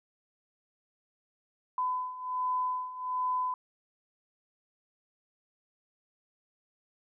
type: beating tone pair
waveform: sine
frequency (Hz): 1007 / 1008.3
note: B5 / B5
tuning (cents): +33 / +36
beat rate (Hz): 1.3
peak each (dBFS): -35 / -31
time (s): 1.78-3.54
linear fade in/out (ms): 2
effects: none